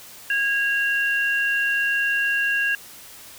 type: tone pair together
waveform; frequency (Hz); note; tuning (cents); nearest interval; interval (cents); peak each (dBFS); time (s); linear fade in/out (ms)
sine; 1641 / 2762; G#6 / F7; -21 / -20; major sixth; 901; -20 / -25; 0.3-2.75; 2
effects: white hiss -43 dBFS RMS until 3.38 s